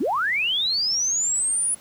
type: linear sweep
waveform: sine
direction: up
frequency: 193.7 to 10000 Hz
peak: -20 dBFS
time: 0-1.75 s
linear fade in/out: 10 ms
effects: pink hiss -49 dBFS RMS until 1.8 s + high-pass 60 Hz 12 dB/octave